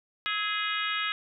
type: harmonic tone with a mistuned harmonic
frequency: 415.3 Hz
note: G#4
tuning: in tune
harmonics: 3 / 4 / 5 / 6 / 7 / 8 / 9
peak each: -33 / -34 / -35 / -36 / -36 / -37 / -38 dBFS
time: 0.26-1.12 s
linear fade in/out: 0 ms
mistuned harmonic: 3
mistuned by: +55 cents
effects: none